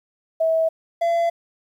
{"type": "tone pair in turn", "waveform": ["sine", "triangle"], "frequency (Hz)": [648, 678], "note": ["E5", "E5"], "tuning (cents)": [-30, 49], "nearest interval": "minor second", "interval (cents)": 79, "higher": "second", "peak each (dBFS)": [-16, -15], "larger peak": "second", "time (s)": [[0.4, 0.69], [1.01, 1.3]], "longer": "neither", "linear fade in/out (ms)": 10, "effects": ["9-bit"]}